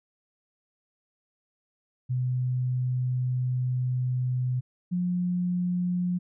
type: tone pair in turn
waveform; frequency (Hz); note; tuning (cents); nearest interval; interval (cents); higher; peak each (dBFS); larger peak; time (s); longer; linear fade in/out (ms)
sine; 126.3 / 178.62; B2 / F3; +39 / +39; tritone; 600; second; -24; neither; 2.09-4.61 / 4.91-6.19; first; 20
effects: none